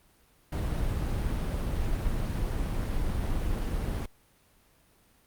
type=noise; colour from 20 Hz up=brown; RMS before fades=-29 dBFS; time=0.52-4.06 s; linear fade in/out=5 ms; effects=pink hiss -63 dBFS RMS until 5.26 s + Opus 32 kbps